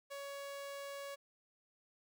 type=tone; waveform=sawtooth; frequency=560 Hz; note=C#5; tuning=18 cents sharp; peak=-40 dBFS; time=0.1-1.16 s; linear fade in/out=20 ms; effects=none